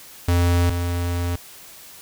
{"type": "tone pair in turn", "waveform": "square", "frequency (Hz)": [87.2, 87.2], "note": ["F2", "F2"], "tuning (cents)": [-2, -2], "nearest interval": "unison", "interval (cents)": 0, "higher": "neither", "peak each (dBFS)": [-16, -22], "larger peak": "first", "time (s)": [[0.28, 0.7], [0.7, 1.36]], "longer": "second", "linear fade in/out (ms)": 5, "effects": ["white hiss -43 dBFS RMS until 2.01 s"]}